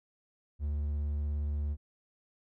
triangle tone with vibrato, 73.42 Hz, D2, in tune, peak -28 dBFS, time 0.59-1.77 s, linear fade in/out 50 ms, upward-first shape square, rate 17 Hz, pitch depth 10 cents each way, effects none

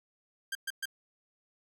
sawtooth tone bursts, 1587 Hz, G6, 21 cents sharp, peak -29 dBFS, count 3, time 0.52-0.856 s, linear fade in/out 5 ms, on 32 ms, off 120 ms, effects none

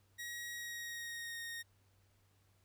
sawtooth tone with pitch glide, 1900 to 1857.7 Hz, A#6 to A#6, +33 to -6 cents, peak -39 dBFS, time 0.18-1.63 s, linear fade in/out 20 ms, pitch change -39 cents, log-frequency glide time 0.54-1.38 s, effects added 97 Hz sine -70 dBFS peak until 2.64 s + pink hiss -75 dBFS RMS until 2.64 s

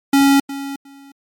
square tone with echo, 277.2 Hz, C#4, in tune, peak -10 dBFS, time 0.13-0.4 s, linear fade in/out 5 ms, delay 360 ms, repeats 2, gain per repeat -15 dB, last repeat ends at 1.12 s, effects MP3 96 kbps

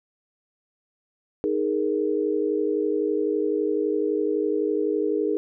sine chord, D# suspended fourth, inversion none, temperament just, 311.1 / 414.8 / 466.7 Hz, D#4 / G#4 / A#4, 0 / -2 / +2 cents, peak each -26 / -24 / -27 dBFS, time 1.44-5.37 s, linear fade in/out 0 ms, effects none

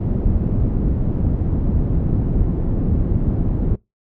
pink low-pass noise, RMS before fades -18 dBFS, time 0-3.76 s, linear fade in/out 10 ms, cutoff 240 Hz, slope 12 dB/octave, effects noise-tail reverb RT60 0.2 s tail -24 dB re dry

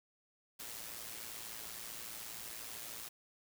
white noise with amplitude modulation, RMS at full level -44 dBFS, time 0.59-3.09 s, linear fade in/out 10 ms, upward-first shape sine, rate 113 Hz, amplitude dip 55%, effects none

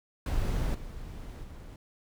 brown noise with level steps, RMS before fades -29 / -41 / -44 dBFS, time 0.26-1.76 s, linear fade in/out 2 ms, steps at 0.74 / 1.43 s, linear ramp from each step 10 ms, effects none

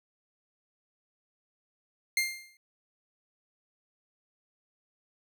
sawtooth tone with exponential decay, 2109 Hz, C7, 13 cents sharp, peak -19 dBFS, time 2.17-2.57 s, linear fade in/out 2 ms, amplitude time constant 85 ms, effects none

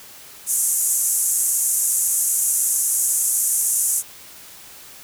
white band-pass noise, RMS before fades -20 dBFS, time 0.46-4.03 s, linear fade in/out 50 ms, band 6600 to 12000 Hz, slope 48 dB/octave, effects white hiss -42 dBFS RMS until 5.03 s

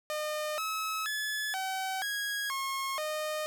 sawtooth tone with pitch steps, 608 / 1290 / 1715 / 762 / 1651 / 1082 / 614 Hz, D#5 / E6 / A6 / G5 / G#6 / C#6 / D#5, -40 / -38 / -45 / -49 / -11 / -42 / -23 cents, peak -28 dBFS, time 0.1-3.46 s, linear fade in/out 0 ms, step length 480 ms, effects none

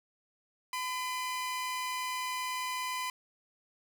sawtooth tone pair together, 1010.3 / 2403 Hz, B5 / D7, +39 / +39 cents, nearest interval octave + minor third, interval 1500 cents, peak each -30 / -39 dBFS, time 0.73-3.1 s, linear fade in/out 2 ms, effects none

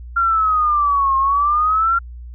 sine exponential two-way sweep, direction down then up, 1387 to 1068 to 1387 Hz, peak -13 dBFS, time 0.16-1.99 s, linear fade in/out 10 ms, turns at 1.17 s, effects added 60 Hz sine -31 dBFS peak until 2.34 s

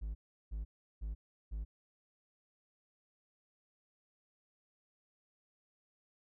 triangle tone bursts, 52.9 Hz, G#1, 33 cents sharp, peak -35 dBFS, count 4, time 0.01-1.65 s, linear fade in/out 20 ms, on 140 ms, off 360 ms, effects none

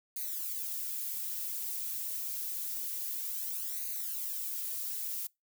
violet noise with flanger, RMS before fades -37 dBFS, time 0.16-5.27 s, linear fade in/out 5 ms, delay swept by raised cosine 0.46 to 5.56 ms, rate 0.27 Hz, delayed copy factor +0.8, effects noise-tail reverb RT60 0.2 s tail -24 dB re dry

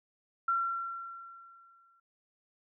sine tone with exponential decay, 1363 Hz, F6, 43 cents flat, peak -25 dBFS, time 0.48-2 s, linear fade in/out 5 ms, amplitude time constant 330 ms, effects none

